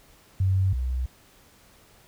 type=tone pair in turn; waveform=sine; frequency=94.9 / 63.34 Hz; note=F#2 / B1; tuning=+44 / +44 cents; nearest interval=perfect fifth; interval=700 cents; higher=first; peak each=-19 / -24 dBFS; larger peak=first; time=0.4-0.73 / 0.73-1.06 s; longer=neither; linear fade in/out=5 ms; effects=pink hiss -56 dBFS RMS until 2.07 s